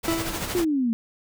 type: noise with tremolo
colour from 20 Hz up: pink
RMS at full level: -28 dBFS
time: 0.03-0.65 s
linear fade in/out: 20 ms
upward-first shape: sine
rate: 13 Hz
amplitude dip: 50%
type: tone with exponential decay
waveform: 40% pulse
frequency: 329.6 Hz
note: E4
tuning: in tune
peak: -19 dBFS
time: 0.08-0.64 s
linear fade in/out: 1 ms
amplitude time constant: 120 ms
type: exponential sweep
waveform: sine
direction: down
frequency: 366.2 to 221 Hz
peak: -20 dBFS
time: 0.55-0.93 s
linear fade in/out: 0 ms
effects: none